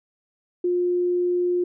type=tone; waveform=sine; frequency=355.3 Hz; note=F4; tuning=30 cents sharp; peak=-19 dBFS; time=0.64-1.64 s; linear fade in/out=5 ms; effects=none